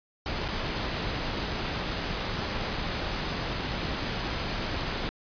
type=noise with dropouts; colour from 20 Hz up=pink; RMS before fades=-31 dBFS; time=0.26-5.09 s; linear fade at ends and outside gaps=0 ms; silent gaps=0.48-0.486 s; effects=resampled to 11025 Hz